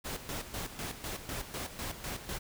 pink noise with tremolo, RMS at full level -38 dBFS, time 0.04-2.39 s, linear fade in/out 20 ms, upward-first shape square, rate 4 Hz, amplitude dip 65%, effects none

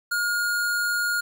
square tone, 1427 Hz, F6, 37 cents sharp, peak -23 dBFS, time 0.11-1.21 s, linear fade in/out 10 ms, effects 9-bit

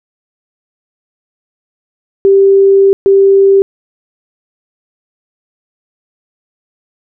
sine tone bursts at uneven times, 392 Hz, G4, in tune, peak -3 dBFS, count 2, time 2.25-2.93 / 3.06-3.62 s, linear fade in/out 0 ms, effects none

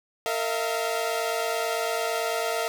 sawtooth tone cluster, 457.6 / 642 / 691 Hz, A#4 / E5 / F5, -32 / -46 / -19 cents, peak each -26 dBFS, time 0.26-2.68 s, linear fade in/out 0 ms, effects none

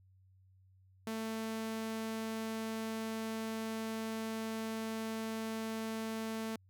sawtooth tone, 222.3 Hz, A3, 18 cents sharp, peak -33 dBFS, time 1.07-6.56 s, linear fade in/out 2 ms, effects added 94 Hz sine -62 dBFS peak until 6.69 s

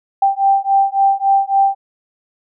sine beating tone pair, 784 / 787.6 Hz, G5 / G5, 0 / +8 cents, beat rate 3.6 Hz, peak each -14 dBFS, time 0.22-1.75 s, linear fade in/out 5 ms, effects none

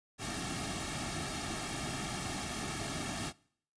pink noise with comb filter, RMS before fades -38 dBFS, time 0.18-3.33 s, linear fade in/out 50 ms, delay 2 ms, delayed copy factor -0.75, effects noise-tail reverb RT60 0.6 s tail -23 dB re dry + resampled to 22050 Hz

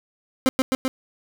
30% pulse tone with echo, 261.6 Hz, C4, in tune, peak -12 dBFS, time 0.46-0.49 s, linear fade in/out 0 ms, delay 130 ms, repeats 3, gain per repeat -2 dB, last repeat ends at 0.88 s, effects none

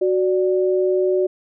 sine tone pair together, 370.6 / 588.3 Hz, F#4 / D5, +3 / +3 cents, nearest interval minor sixth, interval 800 cents, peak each -16 / -22 dBFS, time 0.01-1.27 s, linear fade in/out 10 ms, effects none

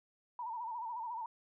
sine tone with vibrato, 932.3 Hz, A#5, in tune, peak -38 dBFS, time 0.39-1.26 s, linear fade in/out 2 ms, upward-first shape sine, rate 14 Hz, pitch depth 100 cents each way, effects none

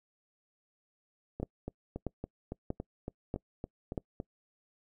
two click trains, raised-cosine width 2 ms, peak -24 / -20 dBFS, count 11 / 5, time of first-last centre 1.4-4.201 / 1.43-3.978 s, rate 3.57 / 1.57 Hz, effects noise-tail reverb RT60 0.1 s tail -25 dB re dry

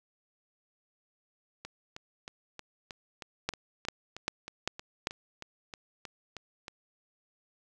two click trains, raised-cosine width 0.2 ms, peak -24 / -12 dBFS, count 17 / 5, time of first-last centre 1.65-6.681 / 3.49-5.071 s, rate 3.18 / 2.53 Hz, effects none

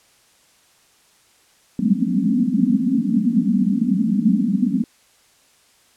pink band-pass noise, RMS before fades -18 dBFS, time 1.79-4.84 s, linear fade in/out 2 ms, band 180 to 270 Hz, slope 96 dB/octave, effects white hiss -56 dBFS RMS until 5.96 s + low-pass 10000 Hz 12 dB/octave

